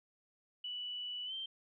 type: tone with pitch glide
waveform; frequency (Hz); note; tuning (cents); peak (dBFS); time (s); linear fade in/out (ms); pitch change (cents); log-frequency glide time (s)
sine; 2960 to 3136; F#7 to G7; 0 to 0; -39; 0.64-1.46; 5; +100; 1.25-1.34
effects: none